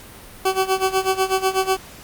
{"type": "tone with tremolo", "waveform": "20% pulse", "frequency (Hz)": 380, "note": "F#4", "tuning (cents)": 46, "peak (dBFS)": -10, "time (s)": [0.45, 1.77], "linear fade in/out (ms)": 5, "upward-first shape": "sine", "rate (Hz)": 8.1, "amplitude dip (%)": 85, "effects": ["pink hiss -41 dBFS RMS until 2.03 s", "Opus 48 kbps"]}